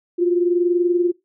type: tone pair together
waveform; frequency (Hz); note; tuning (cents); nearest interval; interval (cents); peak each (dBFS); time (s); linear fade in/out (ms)
sine; 349.2 / 369.7; F4 / F#4; 0 / -1; minor second; 99; -15 / -22; 0.18-1.12; 20
effects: noise-tail reverb RT60 0.2 s tail -22 dB re dry